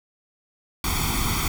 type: noise with comb filter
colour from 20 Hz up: pink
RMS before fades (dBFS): -24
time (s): 0.84-1.48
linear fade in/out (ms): 2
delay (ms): 0.88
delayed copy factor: +0.9
effects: none